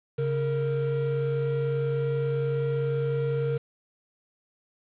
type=tone pair together; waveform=triangle; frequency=137.9 / 463.8 Hz; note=C#3 / A#4; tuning=-9 / -9 cents; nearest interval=octave + major sixth; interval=2100 cents; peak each=-25 dBFS; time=0.18-3.58 s; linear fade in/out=10 ms; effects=resampled to 8000 Hz + 8-bit